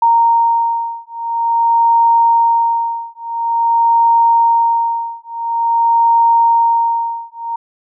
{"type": "beating tone pair", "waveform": "sine", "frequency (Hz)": [927, 927.48], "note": ["A#5", "A#5"], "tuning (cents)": [-10, -9], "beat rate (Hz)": 0.48, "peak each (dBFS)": [-13, -13], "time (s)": [0.02, 7.56], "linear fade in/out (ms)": 5, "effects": []}